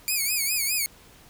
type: tone with vibrato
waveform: 5% pulse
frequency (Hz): 2349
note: D7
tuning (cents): 0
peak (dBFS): -14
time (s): 0.08-0.86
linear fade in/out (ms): 0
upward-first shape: sine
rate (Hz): 4.9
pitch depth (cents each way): 130
effects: pink hiss -52 dBFS RMS until 1.29 s